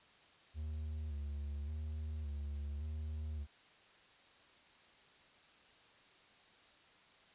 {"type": "tone with vibrato", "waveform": "triangle", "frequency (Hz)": 74.5, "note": "D2", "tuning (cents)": 25, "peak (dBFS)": -37, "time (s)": [0.54, 3.47], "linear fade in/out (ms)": 50, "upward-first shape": "square", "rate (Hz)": 0.88, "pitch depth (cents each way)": 52, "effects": ["white hiss -64 dBFS RMS until 7.34 s", "resampled to 8000 Hz"]}